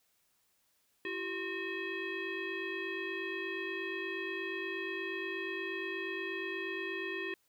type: tone with frequency modulation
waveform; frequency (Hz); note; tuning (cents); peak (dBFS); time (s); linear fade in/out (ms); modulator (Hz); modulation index
sine; 1108.7; C#6; 0; -35; 1.05-7.34; 2; 723; 2.3
effects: white hiss -74 dBFS RMS until 7.48 s